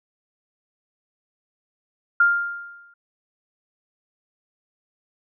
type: tone with exponential decay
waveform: sine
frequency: 1400 Hz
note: F6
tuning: 4 cents sharp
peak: -11 dBFS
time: 2.2-2.94 s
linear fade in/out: 5 ms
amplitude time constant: 160 ms
effects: none